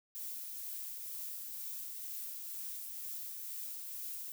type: noise with tremolo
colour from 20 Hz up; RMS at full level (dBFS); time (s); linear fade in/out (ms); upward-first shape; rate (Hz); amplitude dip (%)
violet; -42; 0.15-4.32; 0; triangle; 2.1; 30
effects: none